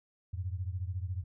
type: beating tone pair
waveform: sine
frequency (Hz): 87.6 / 101.6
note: F2 / G#2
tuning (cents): +6 / -38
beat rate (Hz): 14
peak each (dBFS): -35 / -38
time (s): 0.33-1.24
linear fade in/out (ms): 10
effects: none